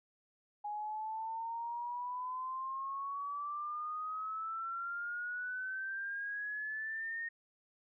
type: exponential sweep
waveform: sine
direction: up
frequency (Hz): 828 to 1854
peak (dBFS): -37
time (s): 0.64-7.29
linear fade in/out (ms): 10
effects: none